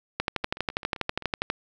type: two click trains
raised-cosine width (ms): 0.3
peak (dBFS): -23 / -9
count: 7 / 17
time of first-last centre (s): 0.44-1.223 / 0.2-1.501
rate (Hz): 7.66 / 12.3
effects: none